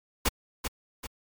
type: noise with echo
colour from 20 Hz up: pink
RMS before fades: -23 dBFS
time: 0.25-0.29 s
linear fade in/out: 10 ms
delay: 390 ms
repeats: 2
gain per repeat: -7 dB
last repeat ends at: 1.07 s
effects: MP3 96 kbps